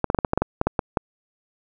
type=clicks; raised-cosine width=1 ms; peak=-5 dBFS; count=12; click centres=0.043 / 0.101 / 0.147 / 0.188 / 0.248 / 0.334 / 0.376 / 0.42 / 0.614 / 0.67 / 0.792 / 0.972 s; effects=none